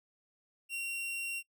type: tone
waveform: 45% pulse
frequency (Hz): 2747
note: F7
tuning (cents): -29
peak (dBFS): -35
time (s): 0.69-1.43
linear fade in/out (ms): 50
effects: noise-tail reverb RT60 0.1 s tail -23 dB re dry